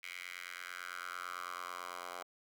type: tone with high-pass filter sweep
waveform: 10% pulse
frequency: 89 Hz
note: F2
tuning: 33 cents sharp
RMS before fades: -45 dBFS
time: 0.03-2.23 s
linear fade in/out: 5 ms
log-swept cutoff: 2200 to 840 Hz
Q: 3.7
effects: none